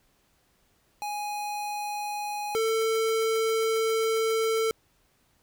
square tone pair in turn, 830.6 / 446.3 Hz, G#5 / A4, 0 / +25 cents, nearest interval major seventh, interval 1075 cents, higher first, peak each -31 / -24 dBFS, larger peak second, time 1.02-2.55 / 2.55-4.71 s, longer second, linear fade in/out 0 ms, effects pink hiss -67 dBFS RMS until 5.42 s

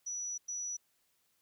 sine tone bursts at uneven times, 5890 Hz, F#8, 9 cents flat, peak -36 dBFS, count 2, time 0.06-0.38 / 0.48-0.77 s, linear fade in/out 10 ms, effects white hiss -75 dBFS RMS until 1.41 s

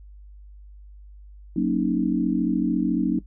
sine chord, D# minor seventh, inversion first, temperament equal, 185 / 233.1 / 277.2 / 311.1 Hz, F#3 / A#3 / C#4 / D#4, 0 / 0 / 0 / 0 cents, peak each -25 dBFS, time 1.56-3.19 s, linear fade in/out 5 ms, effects noise-tail reverb RT60 0.1 s tail -17 dB re dry + added 50 Hz sine -42 dBFS peak until 3.26 s

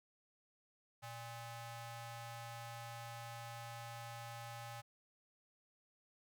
sawtooth ring-modulated tone, 466.2 Hz, A#4, in tune, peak -40 dBFS, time 1.02-4.82 s, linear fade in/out 20 ms, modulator 348 Hz, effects none

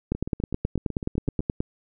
two click trains, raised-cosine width 3 ms, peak -11 / -18 dBFS, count 15 / 11, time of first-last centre 0.12-1.605 / 0.15-1.405 s, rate 9.43 / 7.97 Hz, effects none

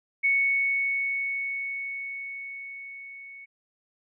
sine tone with level ramp, 2217 Hz, C#7, in tune, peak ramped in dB -19 to -42 dBFS, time 0.23-3.46 s, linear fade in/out 20 ms, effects none

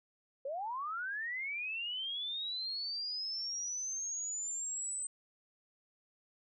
sine linear sweep, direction up, 518 to 8160 Hz, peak -36 dBFS, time 0.45-5.07 s, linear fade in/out 5 ms, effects none

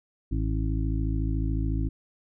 harmonic tone, 53.9 Hz, A1, 35 cents flat, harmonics 1 / 2 / 3 / 5 / 6, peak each -26 / -30 / -36 / -34 / -37 dBFS, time 0.31-1.89 s, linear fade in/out 10 ms, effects none

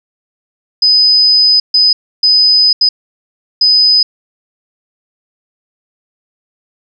sine tone bursts at uneven times, 5010 Hz, D#8, 11 cents sharp, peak -5 dBFS, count 5, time 0.82-1.6 / 1.74-1.93 / 2.23-2.73 / 2.81-2.89 / 3.61-4.03 s, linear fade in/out 5 ms, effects none

